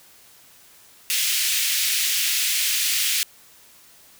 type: high-pass noise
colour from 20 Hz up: pink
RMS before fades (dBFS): -22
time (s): 1.1-3.23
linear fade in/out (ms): 0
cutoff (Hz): 2300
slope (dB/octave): 24
effects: white hiss -51 dBFS RMS until 4.19 s